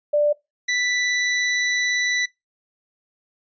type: tone pair in turn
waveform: sine / sawtooth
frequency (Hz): 590 / 1976.5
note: D5 / B6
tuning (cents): +8 / +1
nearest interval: octave + major sixth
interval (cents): 2093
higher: second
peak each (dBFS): -15 / -16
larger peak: first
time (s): 0.13-0.33 / 0.68-2.26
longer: second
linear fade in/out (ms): 10
effects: noise-tail reverb RT60 0.2 s tail -22 dB re dry + resampled to 16000 Hz